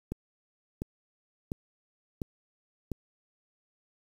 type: click train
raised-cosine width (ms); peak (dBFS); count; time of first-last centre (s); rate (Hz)
3; -20; 5; 0.12-2.917; 1.43
effects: 8-bit